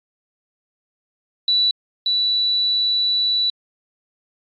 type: tone pair in turn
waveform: sine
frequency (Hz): 3951 / 3951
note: B7 / B7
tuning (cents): 0 / 0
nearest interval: unison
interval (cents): 0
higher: neither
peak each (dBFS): -14 / -16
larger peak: first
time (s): 1.48-1.71 / 2.06-3.5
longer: second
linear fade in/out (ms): 2
effects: AAC 48 kbps